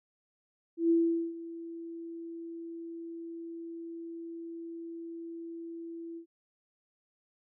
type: tone with ADSR envelope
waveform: sine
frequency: 333.7 Hz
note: E4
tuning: 21 cents sharp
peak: -21 dBFS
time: 0.77-6.26 s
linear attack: 130 ms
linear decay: 430 ms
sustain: -18 dB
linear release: 92 ms
effects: none